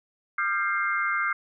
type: tone cluster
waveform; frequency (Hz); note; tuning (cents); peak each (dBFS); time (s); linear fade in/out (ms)
sine; 1198 / 1383 / 1583 / 2111; D6 / F6 / G6 / C7; +34 / -17 / +17 / +15; -29; 0.38-1.33; 5
effects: none